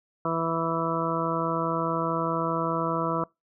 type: harmonic tone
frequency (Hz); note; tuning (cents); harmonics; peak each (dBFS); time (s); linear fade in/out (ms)
164.81; E3; 0; 1 / 2 / 3 / 4 / 6 / 7 / 8; -32 / -32 / -32 / -32 / -32 / -32 / -32; 0.25-3.24; 2
effects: noise-tail reverb RT60 0.2 s tail -24 dB re dry